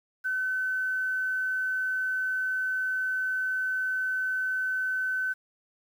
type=tone with quantisation; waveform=sine; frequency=1519 Hz; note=F#6; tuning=45 cents sharp; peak=-26 dBFS; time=0.24-5.34 s; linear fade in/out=20 ms; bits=9; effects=none